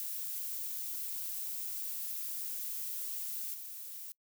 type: noise with level steps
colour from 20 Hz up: violet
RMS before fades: -39 / -45 dBFS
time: 0-4.12 s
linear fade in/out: 0 ms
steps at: 3.53 s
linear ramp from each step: 20 ms
effects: noise-tail reverb RT60 0.1 s tail -25 dB re dry